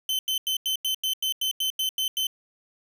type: tone bursts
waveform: 40% pulse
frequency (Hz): 3067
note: G7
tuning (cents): -38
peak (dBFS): -23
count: 12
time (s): 0.09-2.269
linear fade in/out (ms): 2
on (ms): 100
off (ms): 89
effects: none